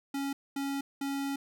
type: tone bursts at uneven times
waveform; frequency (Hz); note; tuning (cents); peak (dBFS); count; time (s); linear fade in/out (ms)
square; 277.2; C#4; 0; -32; 3; 0.14-0.33 / 0.56-0.81 / 1.01-1.36; 5
effects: none